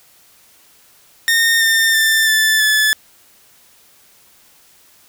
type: tone with pitch steps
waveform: sawtooth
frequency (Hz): 1834 / 1807.7 / 1781.8 / 1756.2 / 1731.1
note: A#6 / A6 / A6 / A6 / A6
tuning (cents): -29 / +46 / +21 / -4 / -29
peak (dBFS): -8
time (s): 1.28-2.93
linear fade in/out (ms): 0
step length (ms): 330
effects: white hiss -50 dBFS RMS until 5.08 s